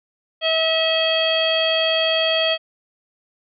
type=harmonic tone with a mistuned harmonic; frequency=645 Hz; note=E5; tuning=38 cents flat; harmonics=1 / 2 / 3 / 4 / 5 / 7; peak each=-20 / -31 / -28 / -26 / -20 / -31 dBFS; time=0.41-2.58 s; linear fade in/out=50 ms; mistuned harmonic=5; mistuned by=+15 cents; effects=none